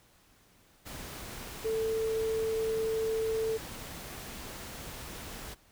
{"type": "tone in noise", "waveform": "sine", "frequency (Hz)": 444.3, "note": "A4", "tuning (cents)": 17, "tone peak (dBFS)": -28, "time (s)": [1.64, 3.58], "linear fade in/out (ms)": 20, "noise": "pink", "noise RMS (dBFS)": -43, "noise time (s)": [0.85, 5.55], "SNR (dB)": 12, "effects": ["pink hiss -63 dBFS RMS until 5.71 s"]}